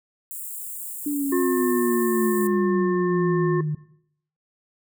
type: high-pass noise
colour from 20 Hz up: white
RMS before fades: -34 dBFS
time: 0.31-2.47 s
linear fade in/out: 0 ms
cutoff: 7300 Hz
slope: 96 dB/octave
type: exponential sweep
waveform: sine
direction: down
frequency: 293.7 to 150 Hz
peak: -22 dBFS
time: 1.06-3.75 s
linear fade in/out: 5 ms
type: harmonic tone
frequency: 357.9 Hz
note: F4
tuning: 42 cents sharp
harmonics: 1 / 3 / 5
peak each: -20 / -30 / -34 dBFS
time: 1.32-3.61 s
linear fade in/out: 5 ms
effects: noise-tail reverb RT60 0.7 s tail -18 dB re dry